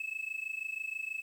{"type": "tone with amplitude modulation", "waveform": "triangle", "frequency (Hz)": 2600, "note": "E7", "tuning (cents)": -24, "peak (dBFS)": -29, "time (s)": [0, 1.22], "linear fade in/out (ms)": 5, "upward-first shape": "sine", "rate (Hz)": 26.2, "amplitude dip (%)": 90, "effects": ["tanh soft clip ceiling -29 dBFS", "10-bit"]}